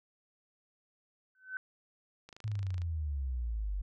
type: tone with exponential growth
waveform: sine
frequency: 1520 Hz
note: F#6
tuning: 46 cents sharp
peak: -32 dBFS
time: 1.35-1.57 s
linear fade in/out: 1 ms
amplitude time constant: 47 ms
type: click train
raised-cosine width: 0.2 ms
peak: -33 dBFS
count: 15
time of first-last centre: 2.29-2.818 s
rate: 26.5 Hz
type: exponential sweep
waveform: sine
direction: down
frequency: 110 to 46.46 Hz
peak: -32 dBFS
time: 2.44-3.82 s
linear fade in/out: 10 ms
effects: none